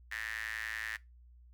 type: tone with high-pass filter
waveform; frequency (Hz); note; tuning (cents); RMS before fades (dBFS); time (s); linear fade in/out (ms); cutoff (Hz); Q
sawtooth; 110.3; A2; +5; -40; 0.11-0.97; 10; 1800; 8.3
effects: noise-tail reverb RT60 0.2 s tail -20 dB re dry + added 60 Hz sine -55 dBFS peak until 1.53 s